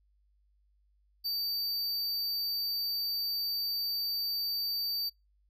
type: tone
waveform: square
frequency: 4621 Hz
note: D8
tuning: 29 cents flat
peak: -31 dBFS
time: 1.24-5.1 s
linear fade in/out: 20 ms
effects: noise-tail reverb RT60 0.2 s tail -24 dB re dry + added 50 Hz sine -66 dBFS peak until 5.49 s